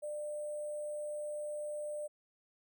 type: tone with sample-and-hold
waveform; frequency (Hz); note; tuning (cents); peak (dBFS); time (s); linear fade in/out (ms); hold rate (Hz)
sine; 596; D5; +25; -37; 0.02-2.08; 20; 8820
effects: none